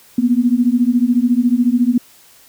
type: beating tone pair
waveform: sine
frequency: 236.4 / 250.4 Hz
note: A#3 / B3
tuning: +24 / +24 cents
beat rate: 14 Hz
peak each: -14 dBFS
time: 0.18-1.98 s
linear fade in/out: 5 ms
effects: white hiss -47 dBFS RMS until 2.48 s